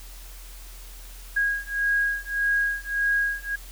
sine beating tone pair, 1640 / 1641.7 Hz, G#6 / G#6, -22 / -20 cents, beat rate 1.7 Hz, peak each -25 dBFS, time 1.36-3.56 s, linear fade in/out 10 ms, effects added 42 Hz sine -40 dBFS peak until 3.71 s + white hiss -47 dBFS RMS until 3.71 s

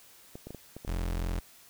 clicks, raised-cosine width 2 ms, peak -28 dBFS, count 6, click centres 0.355 / 0.47 / 0.506 / 0.547 / 0.766 / 0.849 s
35% pulse tone, 43.26 Hz, F1, 16 cents flat, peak -28 dBFS, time 0.87-1.4 s, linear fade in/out 10 ms
effects white hiss -56 dBFS RMS until 1.69 s

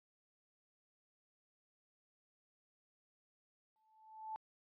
sine tone with exponential growth, 874 Hz, A5, 12 cents flat, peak -39 dBFS, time 3.76-4.36 s, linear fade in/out 0 ms, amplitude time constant 130 ms, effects resampled to 11025 Hz

